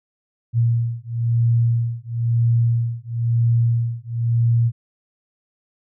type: beating tone pair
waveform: sine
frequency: 116.54 / 117.54 Hz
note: A#2 / A#2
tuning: 0 / +15 cents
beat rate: 1 Hz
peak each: -19 dBFS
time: 0.53-4.72 s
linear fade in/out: 50 ms
effects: none